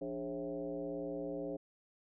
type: tone with frequency modulation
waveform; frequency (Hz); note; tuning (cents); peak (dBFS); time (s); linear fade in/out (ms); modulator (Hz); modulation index
sine; 415.3; G#4; 0; -37; 0.01-1.57; 10; 122; 1.6
effects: none